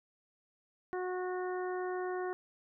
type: harmonic tone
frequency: 365.6 Hz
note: F#4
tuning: 21 cents flat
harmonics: 1 / 2 / 3 / 4 / 5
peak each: -35 / -41 / -45 / -47 / -49 dBFS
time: 0.93-2.33 s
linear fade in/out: 0 ms
effects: none